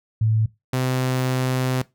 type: tone pair in turn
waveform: sine / sawtooth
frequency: 110 / 128.72 Hz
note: A2 / C3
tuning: 0 / -28 cents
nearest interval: minor third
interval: 272 cents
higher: second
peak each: -16 dBFS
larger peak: neither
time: 0.21-0.46 / 0.73-1.82 s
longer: second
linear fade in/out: 5 ms
effects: noise-tail reverb RT60 0.2 s tail -19 dB re dry